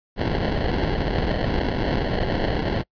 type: noise with sample-and-hold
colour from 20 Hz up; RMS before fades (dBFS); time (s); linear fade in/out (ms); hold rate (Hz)
pink; -23; 0.16-2.84; 50; 1225
effects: noise-tail reverb RT60 0.1 s tail -26 dB re dry + resampled to 11025 Hz